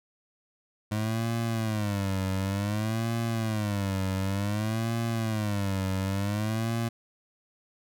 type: tone with vibrato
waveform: 25% pulse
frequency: 104.9 Hz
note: G#2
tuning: 18 cents sharp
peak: -23 dBFS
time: 0.91-6.89 s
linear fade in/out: 10 ms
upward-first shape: sine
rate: 0.55 Hz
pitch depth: 170 cents each way
effects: none